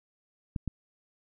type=clicks; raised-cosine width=5 ms; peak=-19 dBFS; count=2; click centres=0.562 / 0.677 s; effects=none